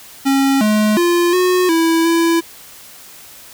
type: tone with pitch steps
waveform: square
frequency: 272.6 / 212.7 / 347.2 / 364.3 / 328.8 / 333.4 Hz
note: C#4 / G#3 / F4 / F#4 / E4 / E4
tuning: -29 / +42 / -10 / -27 / -4 / +20 cents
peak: -12 dBFS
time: 0.25-2.41 s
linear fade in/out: 20 ms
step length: 360 ms
effects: white hiss -39 dBFS RMS until 3.53 s